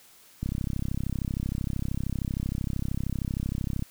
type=click train; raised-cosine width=5 ms; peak=-17 dBFS; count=113; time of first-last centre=0.43-3.824 s; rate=33 Hz; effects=white hiss -55 dBFS RMS until 3.9 s